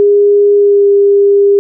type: tone with pitch glide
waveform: sine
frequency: 408 to 401.9 Hz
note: G#4 to G4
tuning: -31 to +43 cents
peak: -4 dBFS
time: 0-1.59 s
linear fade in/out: 0 ms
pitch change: -26 cents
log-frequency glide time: 0.55-0.87 s
effects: none